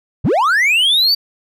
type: linear sweep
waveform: triangle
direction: up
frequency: 67.6 to 4675 Hz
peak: -9 dBFS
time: 0.24-1.15 s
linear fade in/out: 10 ms
effects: none